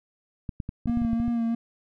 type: clicks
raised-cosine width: 5 ms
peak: -19 dBFS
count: 11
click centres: 0.492 / 0.602 / 0.691 / 0.858 / 0.897 / 0.973 / 1.018 / 1.049 / 1.132 / 1.2 / 1.28 s
type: tone with vibrato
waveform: triangle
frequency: 233.1 Hz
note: A#3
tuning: in tune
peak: -21 dBFS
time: 0.87-1.55 s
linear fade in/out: 5 ms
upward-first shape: sine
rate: 3 Hz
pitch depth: 30 cents each way
effects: none